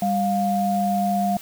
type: tone pair together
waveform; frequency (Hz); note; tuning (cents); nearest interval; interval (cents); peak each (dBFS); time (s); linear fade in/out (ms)
sine; 197.99 / 705; G3 / F5; +18 / +16; octave + minor seventh; 2198; -22 / -21; 0.02-1.37; 2
effects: white hiss -41 dBFS RMS until 1.41 s